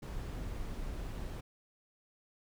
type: noise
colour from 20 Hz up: brown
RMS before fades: -40 dBFS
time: 0.02-1.41 s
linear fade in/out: 10 ms
effects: none